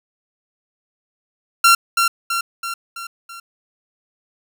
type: tone with echo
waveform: sawtooth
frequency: 1369 Hz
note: F6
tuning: 35 cents flat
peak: -5 dBFS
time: 1.64-1.75 s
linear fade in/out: 5 ms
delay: 330 ms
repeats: 5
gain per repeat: -5 dB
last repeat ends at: 3.4 s
effects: none